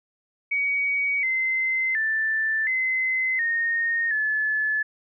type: tone with pitch steps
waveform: sine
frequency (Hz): 2255 / 2066 / 1767 / 2050 / 1848 / 1726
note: C#7 / C7 / A6 / C7 / A#6 / A6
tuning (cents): +29 / -22 / +7 / -36 / -16 / -34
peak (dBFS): -21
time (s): 0.51-4.83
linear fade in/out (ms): 10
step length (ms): 720
effects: none